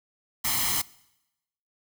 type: noise with comb filter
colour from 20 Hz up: white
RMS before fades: -26 dBFS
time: 0.44-0.82 s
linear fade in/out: 10 ms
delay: 0.97 ms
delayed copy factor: +0.75
effects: noise-tail reverb RT60 0.9 s tail -22 dB re dry